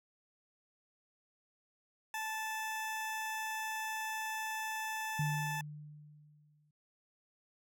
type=tone; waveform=20% pulse; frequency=876 Hz; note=A5; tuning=8 cents flat; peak=-32 dBFS; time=2.14-5.61 s; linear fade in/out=2 ms
type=tone with exponential decay; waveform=sine; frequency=149.5 Hz; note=D3; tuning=31 cents sharp; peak=-30 dBFS; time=5.19-6.71 s; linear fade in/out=5 ms; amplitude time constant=330 ms
effects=none